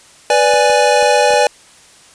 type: chord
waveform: square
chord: G# diminished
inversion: first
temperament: equal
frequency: 493.9 / 587.3 / 830.6 Hz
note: B4 / D5 / G#5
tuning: 0 / 0 / 0 cents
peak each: -15 / -14 / -14 dBFS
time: 0.3-1.47 s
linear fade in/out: 2 ms
type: clicks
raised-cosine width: 1 ms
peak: -16 dBFS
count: 5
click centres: 0.538 / 0.7 / 1.027 / 1.306 / 1.337 s
effects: white hiss -44 dBFS RMS until 2.14 s + resampled to 22050 Hz